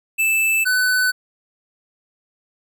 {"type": "tone pair in turn", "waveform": "square", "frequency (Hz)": [2637, 1502.6], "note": ["E7", "F#6"], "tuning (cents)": [0, 26], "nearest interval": "minor seventh", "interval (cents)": 974, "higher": "first", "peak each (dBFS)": -16, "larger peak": "neither", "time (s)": [[0.18, 0.65], [0.65, 1.12]], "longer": "neither", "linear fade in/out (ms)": 20, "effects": []}